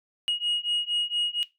sine beating tone pair, 2882 / 2886.3 Hz, F#7 / F#7, -46 / -44 cents, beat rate 4.3 Hz, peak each -25 dBFS, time 0.28-1.43 s, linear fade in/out 0 ms, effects noise-tail reverb RT60 0.2 s tail -19 dB re dry + tanh soft clip ceiling -21 dBFS

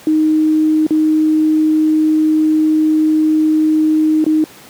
sine tone with dropouts, 311.1 Hz, D#4, in tune, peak -9 dBFS, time 0.07-4.44 s, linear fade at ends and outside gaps 1 ms, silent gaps 0.866-0.907 / 4.242-4.264 s, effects pink hiss -39 dBFS RMS until 4.69 s + high-pass 150 Hz 12 dB/octave

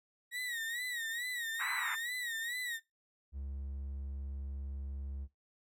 35% pulse tone with vibrato, 1898 Hz, A#6, 31 cents sharp, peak -35 dBFS, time 0.31-2.8 s, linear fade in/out 50 ms, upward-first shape sine, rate 2.3 Hz, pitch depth 99 cents each way
white band-pass noise, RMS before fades -38 dBFS, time 1.59-1.96 s, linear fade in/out 20 ms, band 940 to 2200 Hz, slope 48 dB/octave
triangle tone, 68.7 Hz, C#2, 15 cents flat, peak -37 dBFS, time 3.32-5.28 s, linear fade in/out 50 ms
effects noise-tail reverb RT60 0.2 s tail -20 dB re dry

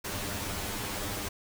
pink noise with comb filter, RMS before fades -35 dBFS, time 0.04-1.29 s, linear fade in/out 10 ms, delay 10 ms, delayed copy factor +0.85, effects none

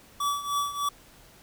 square tone with tremolo, 1148 Hz, D6, 40 cents flat, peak -24 dBFS, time 0.2-0.89 s, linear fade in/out 5 ms, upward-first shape triangle, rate 3.3 Hz, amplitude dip 80%, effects pink hiss -54 dBFS RMS until 1.42 s

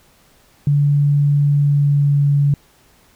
sine tone with pitch glide, 144.1 to 142.77 Hz, D3 to D3, -33 to -49 cents, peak -11 dBFS, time 0.67-2.54 s, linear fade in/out 2 ms, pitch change -16 cents, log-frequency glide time 1.5-2.25 s, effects pink hiss -53 dBFS RMS until 3.15 s

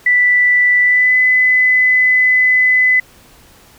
sine tone with pitch glide, 1975.5 to 2011 Hz, B6 to B6, 0 to +31 cents, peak -8 dBFS, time 0.06-3 s, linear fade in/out 5 ms, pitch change +31 cents, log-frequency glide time 0.82-1.16 s, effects pink hiss -45 dBFS RMS until 3.78 s

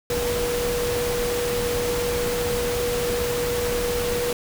sine tone in noise, 483 Hz, B4, 39 cents flat, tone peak -23 dBFS, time 0.1-4.33 s, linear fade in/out 2 ms, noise pink, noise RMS -28 dBFS, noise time 0.1-4.33 s, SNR +2 dB, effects none

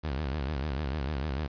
sawtooth tone with vibrato, 71.2 Hz, C#2, 47 cents sharp, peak -26 dBFS, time 0.03-1.48 s, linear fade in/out 20 ms, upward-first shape sine, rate 6.7 Hz, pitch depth 180 cents each way, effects resampled to 11025 Hz + 9-bit

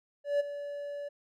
triangle tone with ADSR envelope, 575 Hz, D5, 37 cents flat, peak -21 dBFS, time 0.24-1.09 s, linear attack 160 ms, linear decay 16 ms, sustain -13 dB, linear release 13 ms, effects none

